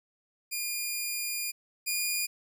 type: tone pair in turn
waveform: 10% pulse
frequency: 2421 / 2432 Hz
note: D#7 / D#7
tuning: -48 / -40 cents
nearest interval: unison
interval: 8 cents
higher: second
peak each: -22 / -19 dBFS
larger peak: second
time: 0.51-1.52 / 1.86-2.27 s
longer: first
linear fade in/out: 20 ms
effects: none